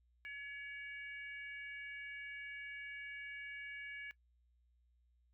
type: harmonic tone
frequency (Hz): 565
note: C#5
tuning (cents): +33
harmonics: 3 / 4 / 5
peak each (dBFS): -48 / -48 / -58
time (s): 0.25-4.11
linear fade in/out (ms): 0
effects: noise-tail reverb RT60 0.1 s tail -19 dB re dry + added 60 Hz sine -70 dBFS peak until 5.33 s